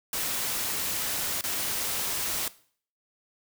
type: noise with dropouts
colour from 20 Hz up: white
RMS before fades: -30 dBFS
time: 0.13-2.48 s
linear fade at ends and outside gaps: 1 ms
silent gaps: 1.41-1.439 s
effects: noise-tail reverb RT60 0.5 s tail -18 dB re dry